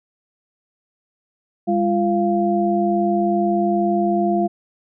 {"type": "tone cluster", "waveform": "sine", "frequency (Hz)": [202.5, 344.9, 694], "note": ["G#3", "F4", "F5"], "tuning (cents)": [-43, -22, -11], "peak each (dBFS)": -20, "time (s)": [1.67, 4.48], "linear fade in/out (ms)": 20, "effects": []}